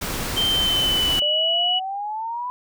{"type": "noise", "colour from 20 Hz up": "pink", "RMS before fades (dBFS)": -27, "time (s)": [0.01, 1.2], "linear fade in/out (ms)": 10}
{"type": "tone with pitch glide", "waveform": "sine", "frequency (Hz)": [3128, 2935], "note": ["G7", "F#7"], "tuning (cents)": [-4, -15], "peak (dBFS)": -18, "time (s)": [0.36, 1.8], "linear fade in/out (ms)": 20, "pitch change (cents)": -111, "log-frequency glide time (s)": [0.46, 1.28]}
{"type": "exponential sweep", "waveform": "sine", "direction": "up", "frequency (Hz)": [589, 1002], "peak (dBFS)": -25, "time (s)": [1.22, 2.5], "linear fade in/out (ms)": 0}
{"effects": []}